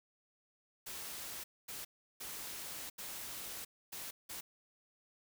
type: noise bursts at uneven times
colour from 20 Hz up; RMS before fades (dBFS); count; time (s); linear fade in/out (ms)
white; -45; 6; 0.86-1.44 / 1.68-1.85 / 2.2-2.9 / 2.98-3.65 / 3.92-4.11 / 4.29-4.41; 10
effects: none